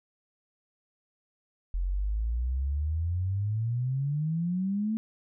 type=exponential sweep; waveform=sine; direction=up; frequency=42.9 to 224.3 Hz; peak=-26 dBFS; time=1.74-4.97 s; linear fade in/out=0 ms; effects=none